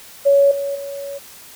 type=tone with level steps; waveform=sine; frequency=560 Hz; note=C#5; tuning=18 cents sharp; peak=-9 / -20 / -26 dBFS; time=0.25-1.19 s; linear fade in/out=20 ms; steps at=0.51 / 0.75 s; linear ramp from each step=5 ms; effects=white hiss -41 dBFS RMS until 1.55 s